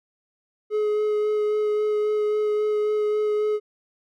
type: tone with vibrato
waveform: triangle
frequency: 423.1 Hz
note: G#4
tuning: 32 cents sharp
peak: -18 dBFS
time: 0.7-3.6 s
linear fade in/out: 50 ms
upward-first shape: sine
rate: 3.7 Hz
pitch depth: 10 cents each way
effects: none